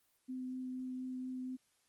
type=tone with vibrato; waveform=sine; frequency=256 Hz; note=C4; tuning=38 cents flat; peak=-39 dBFS; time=0.28-1.57 s; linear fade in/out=20 ms; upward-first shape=triangle; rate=4.2 Hz; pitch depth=10 cents each way; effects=white hiss -75 dBFS RMS until 1.88 s + Opus 24 kbps